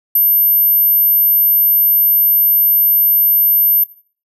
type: tone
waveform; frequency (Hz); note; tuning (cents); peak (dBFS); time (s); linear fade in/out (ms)
sine; 13000; G#9; -38; -6; 0.15-3.84; 5
effects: noise-tail reverb RT60 0.4 s tail -18 dB re dry + tanh soft clip ceiling -6 dBFS

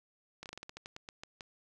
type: slowing click train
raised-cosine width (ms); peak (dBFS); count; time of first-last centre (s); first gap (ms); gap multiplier
0.2; -27; 13; 0.43-1.408; 28; 1.18
effects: none

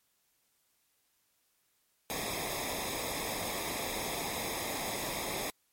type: noise with comb filter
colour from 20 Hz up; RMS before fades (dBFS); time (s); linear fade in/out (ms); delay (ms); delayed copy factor
pink; -36; 2.1-5.5; 0; 0.68; -0.75
effects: white hiss -74 dBFS RMS until 5.72 s + MP3 64 kbps

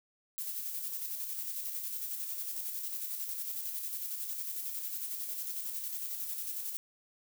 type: noise with tremolo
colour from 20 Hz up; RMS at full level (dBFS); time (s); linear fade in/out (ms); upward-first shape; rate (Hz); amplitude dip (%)
violet; -37; 0.38-6.77; 0; square; 11; 35
effects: none

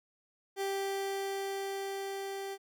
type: tone with level ramp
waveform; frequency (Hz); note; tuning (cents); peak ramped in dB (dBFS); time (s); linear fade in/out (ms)
30% pulse; 392; G4; 0; -29 to -35; 0.56-2.58; 50
effects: none

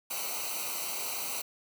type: noise with comb filter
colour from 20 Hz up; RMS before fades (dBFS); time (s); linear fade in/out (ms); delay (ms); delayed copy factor
white; -35; 0.1-1.42; 10; 0.58; -0.9
effects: none

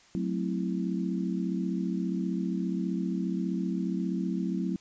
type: chord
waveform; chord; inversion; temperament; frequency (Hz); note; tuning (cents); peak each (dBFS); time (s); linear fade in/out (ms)
sine; F# half-diminished seventh; none; equal; 185 / 220 / 261.6 / 329.6; F#3 / A3 / C4 / E4; 0 / 0 / 0 / 0; -30 / -35 / -35 / -35; 0.15-4.76; 0
effects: white hiss -58 dBFS RMS until 4.8 s + resampled to 16000 Hz

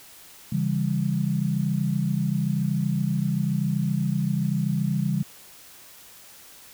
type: chord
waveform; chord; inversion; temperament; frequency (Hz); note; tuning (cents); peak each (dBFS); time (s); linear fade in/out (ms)
sine; C# diminished; none; just; 138.59 / 166.31 / 199.57; C#3 / E3 / G3; 0 / +16 / +31; -26; 0.52-5.23; 5
effects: white hiss -48 dBFS RMS until 6.73 s

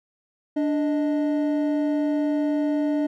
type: tone pair together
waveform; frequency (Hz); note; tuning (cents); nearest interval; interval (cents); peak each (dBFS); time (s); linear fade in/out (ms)
triangle; 293.7 / 622.3; D4 / D#5; 0 / 0; octave + minor second; 1300; -19 / -27; 0.56-3.07; 10
effects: none

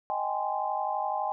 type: chord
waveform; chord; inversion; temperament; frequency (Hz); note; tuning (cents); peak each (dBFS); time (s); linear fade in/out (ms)
sine; Ab major seventh; second; just; 623 / 778.7 / 830.6 / 1038.3; Eb5 / G5 / Ab5 / C6; +2 / -12 / 0 / -14; -36 / -32 / -31 / -35; 0.1-1.32; 0
effects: none

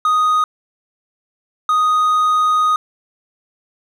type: tone pair in turn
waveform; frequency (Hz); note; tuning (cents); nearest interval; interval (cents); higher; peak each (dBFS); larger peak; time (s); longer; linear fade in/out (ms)
triangle; 1244.5 / 1244.5; D#6 / D#6; 0 / 0; unison; 0; neither; -10; neither; 0.05-0.44 / 1.69-2.76; second; 2
effects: none

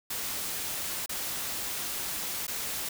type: noise with dropouts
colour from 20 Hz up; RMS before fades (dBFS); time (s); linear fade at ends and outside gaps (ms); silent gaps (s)
white; -34; 0.1-2.89; 5; 1.061-1.092 / 2.468-2.479
effects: none

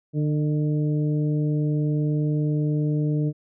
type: harmonic tone with a mistuned harmonic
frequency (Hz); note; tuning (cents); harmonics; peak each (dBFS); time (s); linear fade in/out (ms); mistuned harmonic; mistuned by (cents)
149.9; D3; +36; 1 / 2 / 3 / 4; -21 / -27 / -33 / -40; 0.13-3.33; 50; 4; +25
effects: none

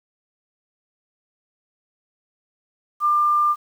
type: tone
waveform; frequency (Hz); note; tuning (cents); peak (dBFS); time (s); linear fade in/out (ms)
sine; 1195; D6; +30; -15; 3-3.56; 50
effects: 8-bit

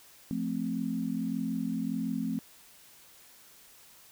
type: chord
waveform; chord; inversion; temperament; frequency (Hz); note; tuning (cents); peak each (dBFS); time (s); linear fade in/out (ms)
sine; F major; none; equal; 174.61 / 220 / 261.6; F3 / A3 / C4; 0 / 0 / 0; -36 / -33 / -33; 0.31-2.39; 0
effects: white hiss -56 dBFS RMS until 4.11 s

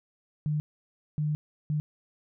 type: tone bursts at uneven times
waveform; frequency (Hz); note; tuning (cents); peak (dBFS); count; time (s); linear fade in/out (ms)
sine; 150.8; D3; +46; -25; 3; 0.46-0.6 / 1.18-1.35 / 1.7-1.8; 0
effects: none

